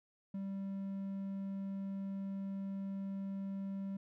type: tone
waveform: triangle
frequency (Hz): 195.3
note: G3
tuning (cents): -6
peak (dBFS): -36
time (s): 0.34-3.97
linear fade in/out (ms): 5
effects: none